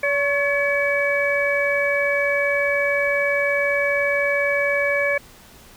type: harmonic tone with a mistuned harmonic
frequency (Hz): 569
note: C#5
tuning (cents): +45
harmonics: 1 / 2 / 3 / 4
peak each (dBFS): -21 / -32 / -24 / -22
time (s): 0.03-5.18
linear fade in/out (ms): 5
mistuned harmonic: 2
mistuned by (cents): -52
effects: pink hiss -47 dBFS RMS until 5.76 s